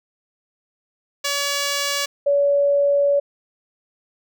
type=tone pair in turn; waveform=5% pulse / sine; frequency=568 / 568 Hz; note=C#5 / C#5; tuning=+42 / +42 cents; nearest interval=unison; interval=0 cents; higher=neither; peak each=-9 / -14 dBFS; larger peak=first; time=1.24-2.06 / 2.26-3.2 s; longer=second; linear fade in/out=10 ms; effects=none